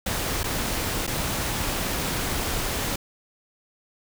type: noise with dropouts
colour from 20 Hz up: pink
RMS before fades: -27 dBFS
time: 0.06-2.96 s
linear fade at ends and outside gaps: 5 ms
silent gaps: 0.433-0.44 / 1.067-1.075 s
effects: none